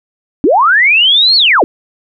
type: linear two-way sweep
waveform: sine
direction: up then down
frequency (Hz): 246.7 to 4435 to 246.7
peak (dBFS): -5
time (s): 0.44-1.64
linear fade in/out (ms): 0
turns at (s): 1.36
effects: none